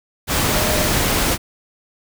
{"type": "tone in noise", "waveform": "sine", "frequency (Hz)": 610, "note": "D#5", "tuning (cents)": -34, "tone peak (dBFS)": -24, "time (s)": [0.5, 0.9], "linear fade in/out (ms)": 50, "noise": "pink", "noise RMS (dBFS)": -18, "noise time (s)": [0.27, 1.38], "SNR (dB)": -9, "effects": []}